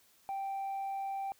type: tone with tanh clipping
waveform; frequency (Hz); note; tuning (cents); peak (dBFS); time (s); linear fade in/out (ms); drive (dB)
sine; 783; G5; -2; -35; 0.29-1.32; 0; 1
effects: white hiss -66 dBFS RMS until 1.39 s